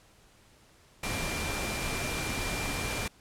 sine tone in noise, 2374 Hz, D7, 18 cents sharp, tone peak -38 dBFS, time 1.03-3.08 s, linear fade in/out 5 ms, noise pink, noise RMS -33 dBFS, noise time 1.03-3.08 s, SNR -8 dB, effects pink hiss -60 dBFS RMS until 3.2 s + low-pass 11000 Hz 12 dB/octave

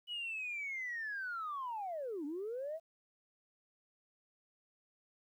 sine linear two-way sweep, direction down then up, 2960 to 277.2 to 667 Hz, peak -37 dBFS, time 0.07-2.8 s, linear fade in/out 50 ms, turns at 2.25 s, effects tanh soft clip ceiling -34 dBFS + 12-bit

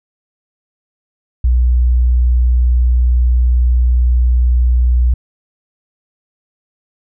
sine tone, 61.1 Hz, B1, 18 cents flat, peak -8 dBFS, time 1.44-5.14 s, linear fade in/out 5 ms, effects none

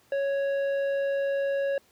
sine tone with tanh clipping, 554.4 Hz, C#5, in tune, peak -26 dBFS, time 0.12-1.78 s, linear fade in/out 2 ms, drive 9 dB, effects pink hiss -62 dBFS RMS until 1.91 s + high-pass 100 Hz 12 dB/octave

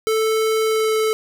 square tone with pitch glide, 440 to 436.7 Hz, A4 to A4, 0 to -13 cents, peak -17 dBFS, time 0.07-1.13 s, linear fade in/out 0 ms, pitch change -13 cents, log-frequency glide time 0.63-0.94 s, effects none

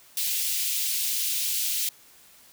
white high-pass noise, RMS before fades -27 dBFS, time 0.17-1.89 s, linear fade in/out 2 ms, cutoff 2600 Hz, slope 24 dB/octave, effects white hiss -54 dBFS RMS until 2.52 s

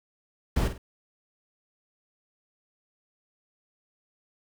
brown noise with echo, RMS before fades -24 dBFS, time 0.56-0.68 s, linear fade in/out 5 ms, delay 50 ms, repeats 2, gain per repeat -9 dB, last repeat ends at 0.78 s, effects none

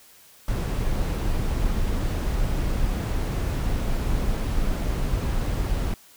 brown noise, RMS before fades -24 dBFS, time 0.48-5.94 s, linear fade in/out 2 ms, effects white hiss -52 dBFS RMS until 6.16 s

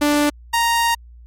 sawtooth tone pair in turn, 293.7 / 932.4 Hz, D4 / A#5, 0 / 0 cents, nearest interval octave + minor sixth, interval 2000 cents, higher second, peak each -10 / -11 dBFS, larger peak first, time 0.01-0.3 / 0.53-0.95 s, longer second, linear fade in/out 10 ms, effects added 59 Hz sine -39 dBFS peak until 1.26 s + MP3 64 kbps

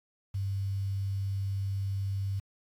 sine tone with quantisation, 98 Hz, G2, in tune, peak -29 dBFS, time 0.34-2.4 s, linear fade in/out 10 ms, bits 9, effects AAC 64 kbps

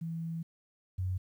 sine tone pair in turn, 164.8 / 92.49 Hz, E3 / F#2, 0 / 0 cents, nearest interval minor seventh, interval 1000 cents, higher first, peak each -34 / -30 dBFS, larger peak second, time 0.01-0.43 / 0.98-1.18 s, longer first, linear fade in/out 10 ms, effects 11-bit

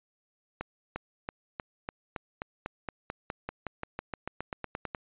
accelerating click train, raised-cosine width 0.5 ms, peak -19 dBFS, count 23, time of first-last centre 0.61-4.948 s, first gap 350 ms, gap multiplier 0.94, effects resampled to 8000 Hz

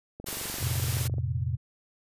click train, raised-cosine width 2 ms, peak -27 dBFS, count 24, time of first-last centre 0.2-1.183 s, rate 23.4 Hz
white noise, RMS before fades -34 dBFS, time 0.26-1.08 s, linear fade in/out 10 ms
sine chord, F suspended fourth, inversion none, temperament equal with one note detuned, 87.31 / 113.81 / 130.81 Hz, F2 / Bb2 / C3, 0 / -41 / 0 cents, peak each -31 dBFS, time 0.6-1.57 s, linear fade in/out 20 ms
effects resampled to 32000 Hz

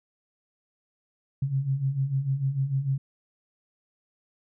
sine beating tone pair, 131.1 / 137.8 Hz, C3 / C#3, +4 / -10 cents, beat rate 6.7 Hz, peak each -30 / -25 dBFS, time 1.42-2.98 s, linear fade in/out 5 ms, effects none

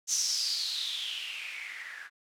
violet noise with low-pass filter sweep, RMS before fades -34 dBFS, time 0.07-2.1 s, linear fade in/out 50 ms, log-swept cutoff 6300 to 1600 Hz, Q 7.2, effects none

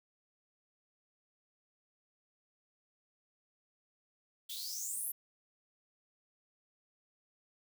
blue noise with high-pass filter sweep, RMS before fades -40 dBFS, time 4.49-5.12 s, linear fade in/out 10 ms, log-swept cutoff 3300 to 12000 Hz, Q 8.9, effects none

